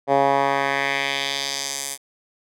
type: tone with band-pass filter sweep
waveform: 10% pulse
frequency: 138.59 Hz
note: C#3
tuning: in tune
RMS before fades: -22 dBFS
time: 0.07-1.98 s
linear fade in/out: 50 ms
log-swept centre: 650 to 9400 Hz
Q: 1.6
effects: none